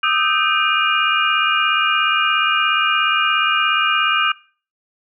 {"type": "tone cluster", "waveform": "sine", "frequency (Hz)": [1214, 1291, 1557, 2420, 2842], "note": ["D#6", "E6", "G6", "D#7", "F7"], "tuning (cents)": [-43, -37, -12, -49, 30], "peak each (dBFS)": -21, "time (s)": [0.03, 4.32], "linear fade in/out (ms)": 5, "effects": ["noise-tail reverb RT60 0.4 s tail -20 dB re dry"]}